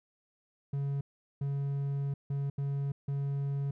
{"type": "tone bursts at uneven times", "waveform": "triangle", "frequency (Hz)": 139.9, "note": "C#3", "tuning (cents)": 16, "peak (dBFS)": -28, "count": 5, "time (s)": [[0.73, 1.01], [1.41, 2.14], [2.3, 2.5], [2.58, 2.92], [3.08, 3.71]], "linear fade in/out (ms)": 5, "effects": []}